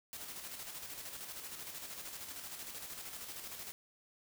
white noise with tremolo, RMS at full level -45 dBFS, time 0.13-3.72 s, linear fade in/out 0 ms, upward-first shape square, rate 13 Hz, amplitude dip 40%, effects none

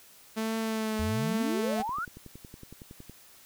sawtooth tone with vibrato, 220.2 Hz, A3, 2 cents sharp, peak -25 dBFS, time 0.36-1.83 s, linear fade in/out 20 ms, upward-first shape triangle, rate 1.2 Hz, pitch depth 28 cents each way
sine exponential sweep, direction up, 71.9 to 1500 Hz, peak -30 dBFS, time 0.99-2.05 s, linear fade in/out 5 ms
click train, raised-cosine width 3 ms, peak -32 dBFS, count 15, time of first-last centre 1.8-3.096 s, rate 10.8 Hz
effects white hiss -55 dBFS RMS until 3.45 s

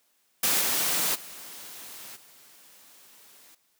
white noise with level steps, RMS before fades -24 / -26 / -43 / -54 dBFS, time 0.43-3.55 s, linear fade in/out 5 ms, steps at 0.6 / 1.14 / 2.15 s, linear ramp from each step 20 ms, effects white hiss -69 dBFS RMS until 3.79 s + high-pass 150 Hz 12 dB/octave

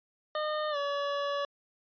25% pulse tone with pitch glide, 610 to 569.2 Hz, D#5 to C#5, -34 to +46 cents, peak -26 dBFS, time 0.35-1.45 s, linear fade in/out 2 ms, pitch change -120 cents, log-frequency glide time 0.7-0.77 s, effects resampled to 11025 Hz

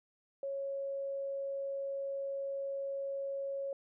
sine tone, 551 Hz, C#5, 11 cents flat, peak -35 dBFS, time 0.43-3.73 s, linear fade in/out 2 ms, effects none

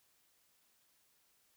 silence, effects white hiss -73 dBFS RMS until 1.56 s

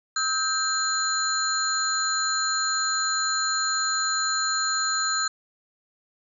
sine tone cluster, 1291 / 1575 / 4141 / 6930 Hz, E6 / G6 / C8 / A8, -37 / +8 / -19 / -27 cents, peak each -28 dBFS, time 0.16-5.28 s, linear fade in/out 5 ms, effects none

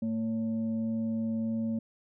sine tone with frequency modulation, 225.4 Hz, A3, 42 cents sharp, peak -28 dBFS, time 0.02-1.79 s, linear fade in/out 5 ms, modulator 333 Hz, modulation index 0.36, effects none

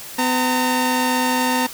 sawtooth tone pair together, 252.4 / 914.1 Hz, B3 / A#5, +38 / -34 cents, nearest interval octave + minor seventh, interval 2228 cents, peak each -16 dBFS, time 0.18-1.67 s, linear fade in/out 10 ms, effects white hiss -35 dBFS RMS until 1.73 s

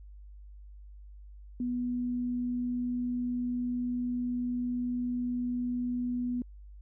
sine tone, 245.5 Hz, B3, 10 cents flat, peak -29 dBFS, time 1.6-6.42 s, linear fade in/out 2 ms, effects added 50 Hz sine -46 dBFS peak until 6.81 s

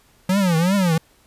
square tone with vibrato, 180 Hz, F#3, 47 cents flat, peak -16 dBFS, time 0.29-0.98 s, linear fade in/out 5 ms, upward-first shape triangle, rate 2.7 Hz, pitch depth 230 cents each way, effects pink hiss -56 dBFS RMS until 1.26 s + resampled to 32000 Hz

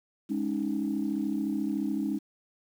sine chord, Ab suspended fourth, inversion none, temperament equal, 207.7 / 277.2 / 311.1 Hz, Ab3 / Db4 / Eb4, 0 / 0 / 0 cents, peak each -31 dBFS, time 0.29-2.19 s, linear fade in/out 20 ms, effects tanh soft clip ceiling -19 dBFS + 9-bit

